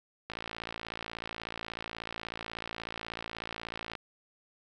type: click train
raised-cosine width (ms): 0.3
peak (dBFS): -21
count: 207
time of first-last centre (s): 0.3-3.952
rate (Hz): 56.4
effects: none